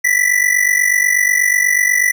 square ring-modulated tone, 1975.5 Hz, B6, in tune, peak -9 dBFS, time 0.04-2.12 s, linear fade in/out 10 ms, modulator 24.1 Hz, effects none

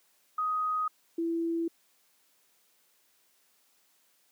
sine tone pair in turn, 1252 / 333.1 Hz, D#6 / E4, +10 / +18 cents, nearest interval octave + major seventh, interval 2292 cents, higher first, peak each -27 dBFS, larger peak neither, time 0.38-0.88 / 1.18-1.68 s, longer neither, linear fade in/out 5 ms, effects white hiss -68 dBFS RMS until 4.31 s + high-pass 200 Hz 12 dB/octave

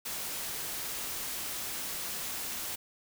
white noise, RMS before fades -37 dBFS, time 0.05-2.76 s, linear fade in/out 10 ms, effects none

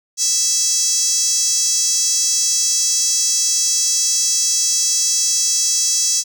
5% pulse tone with high-pass filter, 659.3 Hz, E5, in tune, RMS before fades -17 dBFS, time 0.17-6.24 s, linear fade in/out 50 ms, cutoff 6000 Hz, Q 3.4, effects none

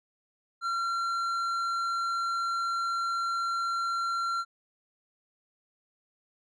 sine tone with tanh clipping, 1368 Hz, F6, 36 cents flat, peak -29 dBFS, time 0.61-4.45 s, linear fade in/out 50 ms, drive 9 dB, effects none

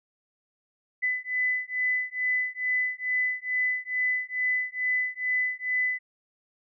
sine beating tone pair, 2003 / 2005.3 Hz, B6 / B6, +24 / +26 cents, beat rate 2.3 Hz, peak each -28 dBFS, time 1.02-5.99 s, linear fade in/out 20 ms, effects none

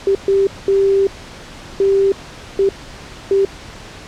sine tone bursts at uneven times, 392 Hz, G4, in tune, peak -10 dBFS, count 6, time 0.07-0.15 / 0.28-0.47 / 0.68-1.07 / 1.8-2.12 / 2.59-2.69 / 3.31-3.45 s, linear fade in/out 2 ms, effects pink hiss -35 dBFS RMS until 4.07 s + low-pass 6000 Hz 12 dB/octave

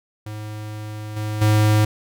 square tone with level steps, 106.7 Hz, G#2, 47 cents sharp, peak -30 / -24 / -14 dBFS, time 0.26-1.85 s, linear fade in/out 5 ms, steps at 1.16 / 1.41 s, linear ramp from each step 10 ms, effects none

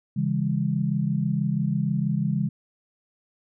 sine chord, C# minor, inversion none, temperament equal with one note detuned, 138.59 / 164.81 / 203 Hz, C#3 / E3 / G#3, 0 / 0 / -39 cents, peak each -26 dBFS, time 0.16-2.49 s, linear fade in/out 10 ms, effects none

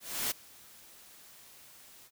white noise with ADSR envelope, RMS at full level -31 dBFS, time 0-2.11 s, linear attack 310 ms, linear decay 12 ms, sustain -24 dB, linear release 61 ms, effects none

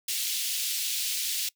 pink high-pass noise, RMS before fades -30 dBFS, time 0.08-1.49 s, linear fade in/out 5 ms, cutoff 2900 Hz, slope 24 dB/octave, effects noise-tail reverb RT60 0.1 s tail -22 dB re dry

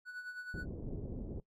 triangle tone with tremolo, 1480 Hz, F#6, in tune, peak -38 dBFS, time 0.05-0.66 s, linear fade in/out 50 ms, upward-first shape sine, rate 9.5 Hz, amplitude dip 60%
pink low-pass noise, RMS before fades -42 dBFS, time 0.54-1.4 s, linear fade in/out 2 ms, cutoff 450 Hz, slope 24 dB/octave
effects noise-tail reverb RT60 0.1 s tail -19 dB re dry

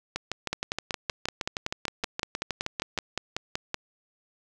two click trains, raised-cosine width 0.2 ms, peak -11 / -12 dBFS, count 18 / 19, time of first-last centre 0.53-3.744 / 0.16-2.977 s, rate 5.29 / 6.39 Hz, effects none

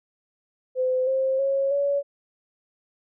sine tone with pitch steps, 512 / 529.1 / 546.8 / 565.2 Hz, C5 / C5 / C#5 / C#5, -38 / +19 / -24 / +34 cents, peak -20 dBFS, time 0.75-2.03 s, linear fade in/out 50 ms, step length 320 ms, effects none

